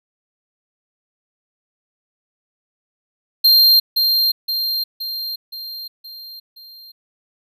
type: tone with echo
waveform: square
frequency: 4186 Hz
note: C8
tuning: in tune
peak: -9 dBFS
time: 3.44-3.8 s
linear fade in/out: 10 ms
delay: 520 ms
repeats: 6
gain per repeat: -5 dB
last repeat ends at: 6.92 s
effects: none